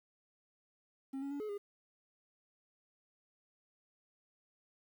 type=tone with pitch steps; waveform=triangle; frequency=269.6 / 278.1 / 285 / 426.1 / 406.6 Hz; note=C#4 / C#4 / C#4 / G#4 / G#4; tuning=-48 / +6 / +48 / +44 / -37 cents; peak=-36 dBFS; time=1.13-1.58 s; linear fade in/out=10 ms; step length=90 ms; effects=11-bit